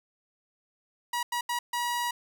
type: tone bursts at uneven times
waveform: sawtooth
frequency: 962 Hz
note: B5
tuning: 46 cents flat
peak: -24 dBFS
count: 4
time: 1.13-1.23 / 1.32-1.41 / 1.49-1.59 / 1.73-2.11 s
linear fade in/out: 5 ms
effects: none